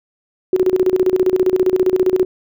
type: tone with tremolo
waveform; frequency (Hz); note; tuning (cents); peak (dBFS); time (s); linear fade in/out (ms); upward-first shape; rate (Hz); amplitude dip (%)
sine; 370; F#4; 0; -9; 0.53-2.25; 2; square; 15; 80
effects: none